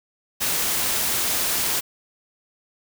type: noise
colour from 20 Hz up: white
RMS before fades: -23 dBFS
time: 0.4-1.81 s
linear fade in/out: 20 ms
effects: none